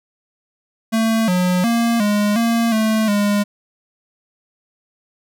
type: tone with pitch steps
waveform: square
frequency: 224.1 / 180.9 / 232.8 / 207 / 231.2 / 219 / 204.9 Hz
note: A3 / F#3 / A#3 / G#3 / A#3 / A3 / G#3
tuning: +32 / -39 / -2 / -5 / -14 / -8 / -23 cents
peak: -15 dBFS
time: 0.92-3.44 s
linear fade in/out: 20 ms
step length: 360 ms
effects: none